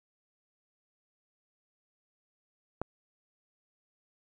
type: click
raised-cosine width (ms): 1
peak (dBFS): -18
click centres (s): 2.816
effects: none